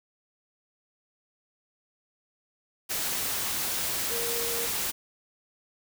sine tone in noise, 468.3 Hz, A#4, 8 cents sharp, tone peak -34 dBFS, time 4.1-4.67 s, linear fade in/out 20 ms, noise white, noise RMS -30 dBFS, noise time 2.89-4.92 s, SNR -7 dB, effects none

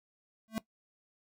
square tone with exponential growth, 221.4 Hz, A3, 11 cents sharp, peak -28 dBFS, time 0.48-0.58 s, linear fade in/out 0 ms, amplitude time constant 20 ms, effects noise-tail reverb RT60 0.1 s tail -18 dB re dry

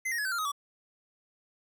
square tone with pitch steps, 2062 / 1869.1 / 1694.3 / 1535.9 / 1392.2 / 1262 / 1144 Hz, C7 / A#6 / G#6 / G6 / F6 / D#6 / D6, -26 / +4 / +34 / -36 / -6 / +24 / -46 cents, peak -30 dBFS, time 0.05-0.519 s, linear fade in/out 10 ms, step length 67 ms, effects none

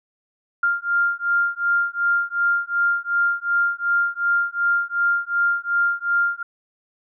sine beating tone pair, 1396.9 / 1399.6 Hz, F6 / F6, 0 / +3 cents, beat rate 2.7 Hz, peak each -21 dBFS, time 0.63-6.43 s, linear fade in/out 5 ms, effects none

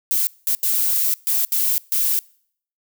violet noise bursts at uneven times, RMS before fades -19 dBFS, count 6, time 0.11-0.27 / 0.47-0.55 / 0.63-1.14 / 1.27-1.45 / 1.52-1.78 / 1.92-2.19 s, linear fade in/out 0 ms, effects noise-tail reverb RT60 0.6 s tail -25 dB re dry

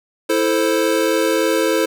square chord, A minor, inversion second, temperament equal, 329.6 / 440 / 523.3 Hz, E4 / A4 / C5, 0 / 0 / 0 cents, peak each -20 dBFS, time 0.29-1.86 s, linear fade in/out 10 ms, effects none

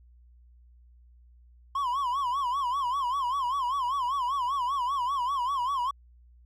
triangle tone with vibrato, 1046.5 Hz, C6, in tune, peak -24 dBFS, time 1.75-5.91 s, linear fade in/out 5 ms, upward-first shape sine, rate 5.1 Hz, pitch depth 150 cents each way, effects added 60 Hz sine -53 dBFS peak until 6.45 s

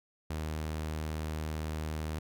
sawtooth tone, 77.78 Hz, D#2, in tune, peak -30 dBFS, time 0.3-2.19 s, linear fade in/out 5 ms, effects none

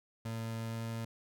30% pulse tone with pitch glide, 113.4 to 114.12 Hz, A#2 to A#2, -47 to -36 cents, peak -34 dBFS, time 0.25-1.05 s, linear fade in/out 5 ms, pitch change +11 cents, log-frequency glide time 0.62-0.83 s, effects none

